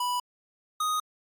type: tone pair in turn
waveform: square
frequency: 985 / 1245.3 Hz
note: B5 / D#6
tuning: -5 / +1 cents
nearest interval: major third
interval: 406 cents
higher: second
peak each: -27 / -26 dBFS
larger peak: second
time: 0-0.2 / 0.8-1 s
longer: neither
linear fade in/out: 5 ms
effects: AAC 64 kbps